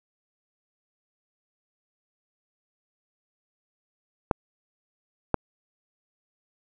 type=clicks; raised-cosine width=1 ms; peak=-6 dBFS; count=2; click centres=4.312 / 5.343 s; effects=none